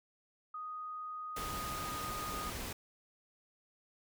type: tone with pitch glide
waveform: sine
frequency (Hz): 1244.5 to 1235.9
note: D#6 to D#6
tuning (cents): 0 to -12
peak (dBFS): -40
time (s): 0.54-2.5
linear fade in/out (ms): 5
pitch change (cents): -12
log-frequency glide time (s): 1.24-2.08
type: noise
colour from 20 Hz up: pink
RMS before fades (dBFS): -42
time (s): 1.36-2.73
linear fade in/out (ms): 5
effects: none